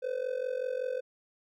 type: tone with amplitude modulation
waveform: triangle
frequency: 508 Hz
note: B4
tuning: 49 cents sharp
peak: -25 dBFS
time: 0.02-1.01 s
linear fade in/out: 20 ms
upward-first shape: sine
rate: 45.3 Hz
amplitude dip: 85%
effects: none